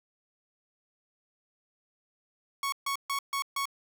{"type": "tone bursts", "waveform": "sawtooth", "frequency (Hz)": 1108.7, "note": "C#6", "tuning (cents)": 0, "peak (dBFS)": -25, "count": 5, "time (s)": [2.63, 3.655], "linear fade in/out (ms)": 2, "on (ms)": 93, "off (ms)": 140, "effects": []}